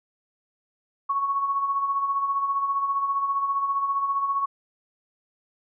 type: tone with tremolo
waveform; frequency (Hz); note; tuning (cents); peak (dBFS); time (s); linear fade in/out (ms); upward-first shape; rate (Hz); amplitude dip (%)
sine; 1108.7; C#6; 0; -20; 1.09-4.46; 10; sine; 15; 50
effects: none